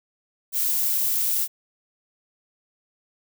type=noise; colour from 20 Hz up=violet; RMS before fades=-23 dBFS; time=0.52-1.48 s; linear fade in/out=50 ms; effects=none